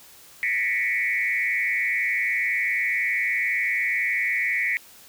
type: tone with frequency modulation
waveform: sine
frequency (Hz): 2093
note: C7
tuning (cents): 0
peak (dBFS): -21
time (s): 0.43-4.77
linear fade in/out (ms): 0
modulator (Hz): 112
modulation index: 2
effects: white hiss -49 dBFS RMS until 5.08 s